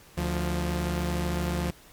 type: tone pair together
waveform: sawtooth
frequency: 73.58 / 175 Hz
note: D2 / F3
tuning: +4 / +4 cents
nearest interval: octave + minor third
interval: 1500 cents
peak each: -25 dBFS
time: 0.17-1.71 s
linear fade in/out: 10 ms
effects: pink hiss -53 dBFS RMS until 1.92 s + MP3 96 kbps